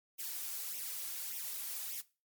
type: noise with flanger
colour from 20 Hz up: blue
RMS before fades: -41 dBFS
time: 0.18-2.02 s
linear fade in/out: 20 ms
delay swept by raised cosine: 0.33 to 3.73 ms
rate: 1.7 Hz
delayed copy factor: +0.75
effects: noise-tail reverb RT60 0.3 s tail -18 dB re dry + MP3 96 kbps